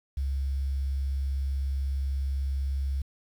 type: tone with quantisation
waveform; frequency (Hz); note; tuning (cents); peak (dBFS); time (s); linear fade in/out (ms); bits
sine; 68.1; C#2; -30; -26; 0.17-3.02; 5; 9
effects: none